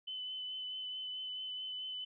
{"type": "tone with vibrato", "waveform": "sine", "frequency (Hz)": 3023, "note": "F#7", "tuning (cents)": 36, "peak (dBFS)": -39, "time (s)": [0.07, 2.05], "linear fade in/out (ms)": 10, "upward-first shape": "triangle", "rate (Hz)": 4.6, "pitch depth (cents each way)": 17, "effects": []}